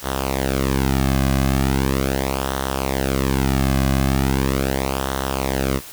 sawtooth tone with flanger, 67 Hz, C2, 42 cents sharp, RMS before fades -20 dBFS, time 0.02-5.81 s, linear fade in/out 50 ms, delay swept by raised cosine 0.41 to 2.21 ms, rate 0.39 Hz, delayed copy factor -0.75, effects white hiss -38 dBFS RMS until 5.92 s

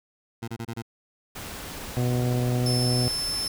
20% pulse tone bursts, 115.5 Hz, A#2, 16 cents flat, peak -26 dBFS, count 5, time 0.42-0.823 s, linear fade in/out 10 ms, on 59 ms, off 27 ms
pink noise, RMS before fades -37 dBFS, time 1.35-3.48 s, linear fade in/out 10 ms
harmonic tone, 123.47 Hz, B2, in tune, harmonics 1 / 2 / 3 / 4 / 5 / 6, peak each -23 / -29 / -33 / -35 / -37 / -39 dBFS, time 1.97-3.08 s, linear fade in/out 0 ms
35% pulse tone, 5280 Hz, E8, 2 cents sharp, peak -24 dBFS, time 2.66-3.48 s, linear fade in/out 2 ms
effects none

